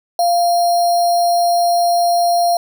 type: tone with sample-and-hold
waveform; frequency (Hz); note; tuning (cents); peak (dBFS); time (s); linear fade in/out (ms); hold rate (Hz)
sine; 695; F5; -9; -11; 0.19-2.57; 2; 4900
effects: none